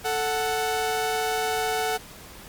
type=tone pair together; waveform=sawtooth; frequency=440.6 / 741 Hz; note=A4 / F#5; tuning=+2 / +2 cents; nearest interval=major sixth; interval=900 cents; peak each=-23 / -22 dBFS; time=0.04-1.98 s; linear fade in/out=20 ms; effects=pink hiss -44 dBFS RMS until 2.48 s + MP3 96 kbps